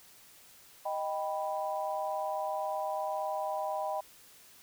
sine chord, Eb augmented, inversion none, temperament equal, 622.3 / 784 / 987.8 Hz, Eb5 / G5 / B5, 0 / 0 / 0 cents, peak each -35 / -35 / -38 dBFS, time 0.85-4.01 s, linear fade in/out 10 ms, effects white hiss -57 dBFS RMS until 4.62 s

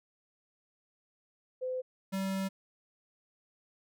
sine / square tone pair in turn, 511 / 192.74 Hz, C5 / G3, -41 / -29 cents, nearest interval octave + perfect fourth, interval 1688 cents, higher first, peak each -32 / -32 dBFS, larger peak neither, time 1.61-1.82 / 2.12-2.49 s, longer second, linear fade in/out 20 ms, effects none

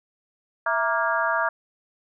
harmonic tone with a mistuned harmonic, 234 Hz, A#3, 7 cents sharp, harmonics 3 / 4 / 5 / 6 / 7, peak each -27 / -27 / -27 / -27 / -27 dBFS, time 0.66-1.49 s, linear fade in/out 5 ms, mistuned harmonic 3, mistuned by -110 cents, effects none

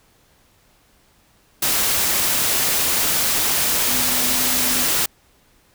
sine tone in noise, 250.6 Hz, B3, 25 cents sharp, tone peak -30 dBFS, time 3.88-4.85 s, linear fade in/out 5 ms, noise white, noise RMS -19 dBFS, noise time 1.62-5.06 s, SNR -14 dB, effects pink hiss -57 dBFS RMS until 5.74 s

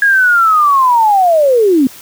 sine linear sweep, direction down, 1661.2 to 246.9 Hz, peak -6 dBFS, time 0.02-1.87 s, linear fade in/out 2 ms, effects white hiss -35 dBFS RMS until 2.01 s + high-pass 80 Hz 12 dB/octave

